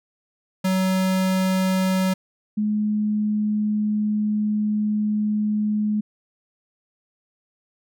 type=tone pair in turn; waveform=square / sine; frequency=187.8 / 211.2 Hz; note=F#3 / G#3; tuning=+26 / +29 cents; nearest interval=major second; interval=203 cents; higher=second; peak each=-19 dBFS; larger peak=neither; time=0.64-2.14 / 2.57-6.01 s; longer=second; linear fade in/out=10 ms; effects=none